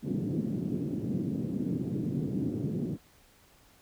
pink band-pass noise, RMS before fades -32 dBFS, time 0.02-2.98 s, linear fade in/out 50 ms, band 140 to 320 Hz, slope 24 dB/octave, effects pink hiss -61 dBFS RMS until 3.81 s

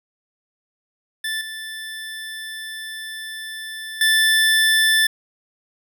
25% pulse tone with level steps, 1760 Hz, A6, in tune, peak -19 / -26 / -10 dBFS, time 1.24-5.07 s, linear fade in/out 5 ms, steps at 1.41 / 4.01 s, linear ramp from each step 2 ms, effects none

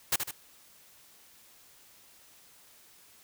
white noise with echo, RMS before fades -26 dBFS, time 0.12-0.16 s, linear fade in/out 5 ms, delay 76 ms, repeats 2, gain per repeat -6 dB, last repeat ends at 0.312 s, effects white hiss -58 dBFS RMS until 3.23 s

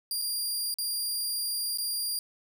20% pulse tone with dropouts, 4789 Hz, D8, 33 cents sharp, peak -23 dBFS, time 0.11-2.19 s, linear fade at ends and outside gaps 1 ms, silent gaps 0.217-0.221 / 0.741-0.785 / 1.774-1.784 s, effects none

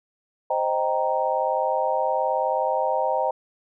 sine chord, C minor seventh, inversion none, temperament equal, 523.3 / 622.3 / 784 / 932.3 Hz, C5 / Eb5 / G5 / Bb5, 0 / 0 / 0 / 0 cents, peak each -26 dBFS, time 0.5-3.31 s, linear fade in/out 5 ms, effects none

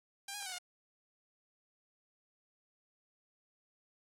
5% pulse tone with pitch steps, 795 / 824 / 798 / 747 / 717 Hz, G5 / G#5 / G5 / F#5 / F5, +24 / -14 / +31 / +16 / +45 cents, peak -29 dBFS, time 0.28-0.585 s, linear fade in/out 5 ms, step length 61 ms, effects AAC 48 kbps

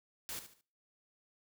white noise with echo, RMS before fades -42 dBFS, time 0.29-0.39 s, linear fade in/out 0 ms, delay 73 ms, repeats 3, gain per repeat -10 dB, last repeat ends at 0.609 s, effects noise-tail reverb RT60 0.5 s tail -26 dB re dry

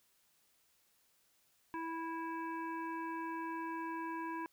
harmonic tone, 328.2 Hz, E4, 8 cents flat, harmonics 1 / 3 / 5 / 7 / 8, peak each -42 / -41 / -48 / -56 / -58 dBFS, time 1.74-4.46 s, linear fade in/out 0 ms, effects white hiss -73 dBFS RMS until 4.52 s

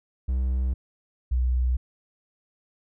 triangle / sine tone pair in turn, 63.9 / 62.33 Hz, C2 / B1, -40 / +17 cents, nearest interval unison, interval 43 cents, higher first, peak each -20 dBFS, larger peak neither, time 0.28-0.74 / 1.31-1.77 s, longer neither, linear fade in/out 10 ms, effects none

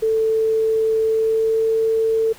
sine tone with pitch glide, 442.7 to 446.6 Hz, A4 to A4, +11 to +26 cents, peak -15 dBFS, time 0.02-2.33 s, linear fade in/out 10 ms, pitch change +15 cents, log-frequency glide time 1.04-1.7 s, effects pink hiss -44 dBFS RMS until 2.38 s

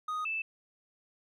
triangle / sine tone pair in turn, 1244.5 / 2637 Hz, D#6 / E7, 0 / 0 cents, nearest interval octave + minor second, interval 1300 cents, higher second, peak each -30 / -31 dBFS, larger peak first, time 0.08-0.25 / 0.25-0.42 s, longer neither, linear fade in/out 5 ms, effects none

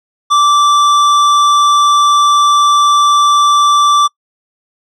square tone, 1168 Hz, D6, 10 cents flat, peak -7 dBFS, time 0.3-4.08 s, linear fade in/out 20 ms, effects noise-tail reverb RT60 0.1 s tail -26 dB re dry + low-pass 6000 Hz 12 dB/octave

